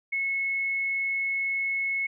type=tone; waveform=sine; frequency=2189 Hz; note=C#7; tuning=22 cents flat; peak=-25 dBFS; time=0.12-2.07 s; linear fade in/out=10 ms; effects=none